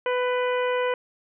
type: harmonic tone with a mistuned harmonic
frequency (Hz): 497.9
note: B4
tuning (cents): +14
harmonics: 1 / 2 / 3 / 4 / 5 / 6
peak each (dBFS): -23 / -29 / -33 / -35 / -37 / -39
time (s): 0.06-0.94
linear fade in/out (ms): 2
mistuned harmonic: 5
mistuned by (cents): -25
effects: none